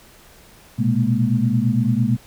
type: tone cluster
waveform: sine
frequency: 118.3 / 127.2 / 209.7 / 235.6 Hz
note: A#2 / C3 / G#3 / A#3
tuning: +26 / -48 / +17 / +19 cents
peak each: -21 dBFS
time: 0.78-2.17 s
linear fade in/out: 20 ms
effects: pink hiss -48 dBFS RMS until 2.26 s